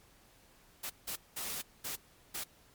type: noise bursts at uneven times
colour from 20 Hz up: white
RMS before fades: -39 dBFS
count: 5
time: 0.83-0.9 / 1.07-1.16 / 1.36-1.62 / 1.84-1.96 / 2.34-2.44 s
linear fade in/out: 10 ms
effects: pink hiss -63 dBFS RMS until 2.74 s + MP3 96 kbps